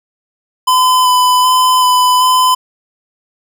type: tone with vibrato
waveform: square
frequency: 1009 Hz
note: B5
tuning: 37 cents sharp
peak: -8 dBFS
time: 0.67-2.55 s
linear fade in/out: 10 ms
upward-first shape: square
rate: 1.3 Hz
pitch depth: 11 cents each way
effects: none